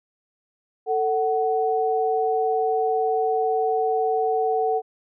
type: tone pair together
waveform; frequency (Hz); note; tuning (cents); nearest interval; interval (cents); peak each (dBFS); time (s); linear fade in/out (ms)
sine; 444.5 / 747; A4 / F#5; +18 / +16; major sixth; 898; -22; 0.86-4.82; 50
effects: none